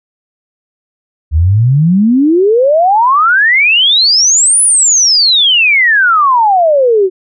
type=exponential two-way sweep; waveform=sine; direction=up then down; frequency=72.6 to 10160 to 361.1 Hz; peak=-5 dBFS; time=1.31-7.1 s; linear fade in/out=50 ms; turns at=4.62 s; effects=none